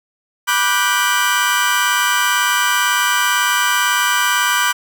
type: chord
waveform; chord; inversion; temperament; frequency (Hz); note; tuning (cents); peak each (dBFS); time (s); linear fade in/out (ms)
30% pulse; G major seventh; first; just; 980 / 1176 / 1470 / 1568; B5 / D6 / F#6 / G6; -14 / +2 / -12 / 0; -17; 0.47-4.73; 20
effects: none